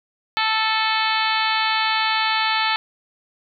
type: harmonic tone with a mistuned harmonic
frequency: 440 Hz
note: A4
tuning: in tune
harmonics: 2 / 3 / 4 / 5 / 6 / 7 / 8 / 9 / 10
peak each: -23 / -25 / -26 / -27 / -28 / -28 / -29 / -30 / -30 dBFS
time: 0.37-2.76 s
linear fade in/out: 0 ms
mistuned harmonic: 6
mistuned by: -31 cents
effects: none